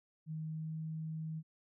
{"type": "tone with pitch glide", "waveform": "sine", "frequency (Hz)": [157.3, 158.58], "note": ["D#3", "D#3"], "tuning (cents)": [19, 33], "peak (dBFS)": -38, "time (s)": [0.26, 1.43], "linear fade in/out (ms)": 50, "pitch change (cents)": 14, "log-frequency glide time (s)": [0.45, 0.76], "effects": []}